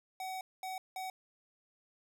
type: tone bursts at uneven times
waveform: square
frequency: 753 Hz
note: F#5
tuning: 30 cents sharp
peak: -39 dBFS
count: 3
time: 0.2-0.41 / 0.63-0.78 / 0.96-1.1 s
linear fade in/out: 2 ms
effects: none